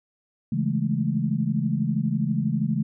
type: chord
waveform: sine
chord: A major seventh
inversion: first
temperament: equal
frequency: 138.59 / 164.81 / 207.7 / 220 Hz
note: C#3 / E3 / G#3 / A3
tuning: 0 / 0 / 0 / 0 cents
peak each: -27 dBFS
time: 0.52-2.83 s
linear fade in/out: 5 ms
effects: none